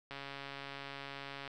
click train, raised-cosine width 0.3 ms, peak -28 dBFS, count 191, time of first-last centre 0.11-1.477 s, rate 139 Hz, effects none

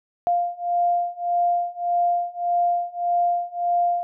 sine beating tone pair, 698.5 / 700.2 Hz, F5 / F5, 0 / +4 cents, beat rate 1.7 Hz, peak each -23 / -22 dBFS, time 0.27-4.03 s, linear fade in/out 0 ms, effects none

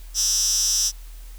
10% pulse tone with high-pass filter, 220 Hz, A3, in tune, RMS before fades -21 dBFS, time 0.14-0.92 s, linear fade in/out 50 ms, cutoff 5900 Hz, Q 6.4, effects added 40 Hz sine -36 dBFS peak until 1.38 s + white hiss -51 dBFS RMS until 1.38 s

